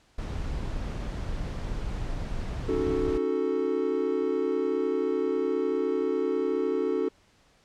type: noise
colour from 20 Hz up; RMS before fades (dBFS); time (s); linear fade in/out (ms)
brown; -32; 0.18-3.18; 5
type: chord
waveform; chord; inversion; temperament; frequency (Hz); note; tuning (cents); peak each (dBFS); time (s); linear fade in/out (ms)
triangle; D# half-diminished seventh; third; equal; 277.2 / 311.1 / 370 / 440; C#4 / D#4 / F#4 / A4; 0 / 0 / 0 / 0; -30 / -32 / -27 / -26; 2.68-7.09; 10
effects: pink hiss -62 dBFS RMS until 7.64 s + low-pass 7000 Hz 12 dB/octave